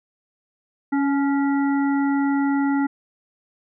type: harmonic tone with a mistuned harmonic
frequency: 278.4 Hz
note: C#4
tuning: 8 cents sharp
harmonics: 1 / 3 / 5 / 7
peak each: -18 / -28 / -32 / -35 dBFS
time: 0.92-2.87 s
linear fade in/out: 10 ms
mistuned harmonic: 3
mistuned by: +26 cents
effects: none